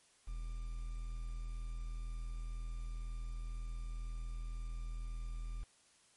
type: tone with quantisation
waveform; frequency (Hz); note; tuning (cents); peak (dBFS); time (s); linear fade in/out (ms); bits
triangle; 41; E1; -9; -37; 0.27-5.64; 10; 10
effects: white hiss -68 dBFS RMS until 6.16 s + MP3 48 kbps